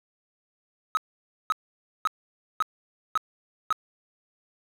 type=tone bursts; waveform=triangle; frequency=1275 Hz; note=D#6; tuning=42 cents sharp; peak=-18 dBFS; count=6; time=0.95-3.726 s; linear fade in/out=0 ms; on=21 ms; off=530 ms; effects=none